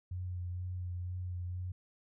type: tone with vibrato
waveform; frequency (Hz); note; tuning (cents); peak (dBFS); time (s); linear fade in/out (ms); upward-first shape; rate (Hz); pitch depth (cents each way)
sine; 89.9; F#2; -49; -36; 0.11-1.72; 5; sine; 2.1; 21
effects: none